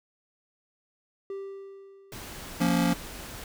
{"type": "tone with exponential decay", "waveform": "triangle", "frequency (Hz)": 392, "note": "G4", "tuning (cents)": 0, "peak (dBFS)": -30, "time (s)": [1.3, 2.87], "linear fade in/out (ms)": 2, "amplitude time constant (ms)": 340}
{"type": "noise", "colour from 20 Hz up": "pink", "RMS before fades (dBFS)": -41, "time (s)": [2.12, 3.44], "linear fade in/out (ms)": 2}
{"type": "chord", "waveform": "square", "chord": "Bb minor", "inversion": "second", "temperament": "just", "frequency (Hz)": [174.81, 233.1, 279.7], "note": ["F3", "Bb3", "Db4"], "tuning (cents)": [2, 0, 16], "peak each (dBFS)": [-26, -28, -28], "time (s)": [2.6, 2.94], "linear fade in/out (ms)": 10}
{"effects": []}